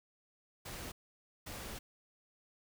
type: noise bursts at uneven times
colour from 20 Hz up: pink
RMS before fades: -45 dBFS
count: 2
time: 0.65-0.92 / 1.46-1.79 s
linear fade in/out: 10 ms
effects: none